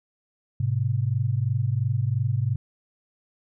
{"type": "tone pair together", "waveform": "sine", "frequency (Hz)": [106.78, 129.7], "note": ["G#2", "C3"], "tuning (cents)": [49, -15], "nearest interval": "minor third", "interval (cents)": 336, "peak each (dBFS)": -24, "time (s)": [0.6, 2.56], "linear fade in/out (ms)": 5, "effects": []}